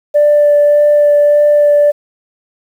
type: tone with vibrato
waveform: sine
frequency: 587.3 Hz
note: D5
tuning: in tune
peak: -4 dBFS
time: 0.14-1.92 s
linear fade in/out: 20 ms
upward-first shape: sine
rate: 1.7 Hz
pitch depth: 9 cents each way
effects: tanh soft clip ceiling -2 dBFS + 7-bit